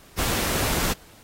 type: noise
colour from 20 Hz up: pink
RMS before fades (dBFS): -25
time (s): 0.17-0.94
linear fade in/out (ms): 20
effects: pink hiss -51 dBFS RMS until 1.23 s + AAC 48 kbps